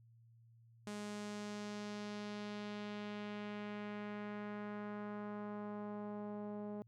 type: tone with low-pass filter sweep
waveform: sawtooth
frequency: 207.7 Hz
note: G#3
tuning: in tune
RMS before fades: -45 dBFS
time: 0.87-6.82 s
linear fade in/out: 0 ms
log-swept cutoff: 8700 to 670 Hz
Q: 1.3
effects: added 115 Hz sine -62 dBFS peak until 6.87 s